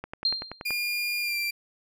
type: click train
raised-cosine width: 0.5 ms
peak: -20 dBFS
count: 8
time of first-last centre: 0.04-0.707 s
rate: 10.5 Hz
type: tone with exponential decay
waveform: sine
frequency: 4186 Hz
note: C8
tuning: in tune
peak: -19 dBFS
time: 0.25-0.65 s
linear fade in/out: 2 ms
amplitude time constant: 85 ms
type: tone with pitch glide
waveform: 30% pulse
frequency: 2416 to 2364 Hz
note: D7 to D7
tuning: +48 to +11 cents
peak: -24 dBFS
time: 0.65-1.51 s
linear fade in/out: 10 ms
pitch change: -37 cents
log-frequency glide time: 1.2-1.37 s
effects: none